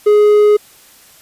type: tone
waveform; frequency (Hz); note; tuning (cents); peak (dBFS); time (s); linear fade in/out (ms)
triangle; 418.2; G#4; +12; -4; 0.06-0.57; 10
effects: white hiss -44 dBFS RMS until 1.21 s + resampled to 32000 Hz